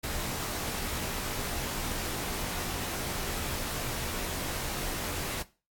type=noise with comb filter; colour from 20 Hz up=pink; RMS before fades=-34 dBFS; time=0.03-5.43 s; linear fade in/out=10 ms; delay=19 ms; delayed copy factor=-0.7; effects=noise-tail reverb RT60 0.3 s tail -17 dB re dry + AAC 64 kbps